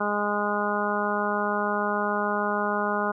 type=harmonic tone; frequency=206.6 Hz; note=G#3; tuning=9 cents flat; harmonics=1 / 2 / 3 / 4 / 5 / 6 / 7; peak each=-31 / -31 / -31 / -31 / -31 / -31 / -31 dBFS; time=0-3.12 s; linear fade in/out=10 ms; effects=none